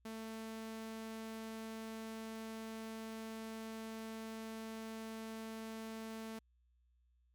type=tone; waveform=sawtooth; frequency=222.4 Hz; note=A3; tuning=19 cents sharp; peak=-40 dBFS; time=0.05-6.39 s; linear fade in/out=5 ms; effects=added 60 Hz sine -70 dBFS peak until 7.34 s + MP3 96 kbps